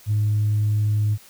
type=tone with vibrato; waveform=sine; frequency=105.5 Hz; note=G#2; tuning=28 cents sharp; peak=-16 dBFS; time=0.06-1.18 s; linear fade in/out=50 ms; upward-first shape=sine; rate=20 Hz; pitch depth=11 cents each way; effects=tanh soft clip ceiling -14 dBFS + white hiss -49 dBFS RMS until 1.29 s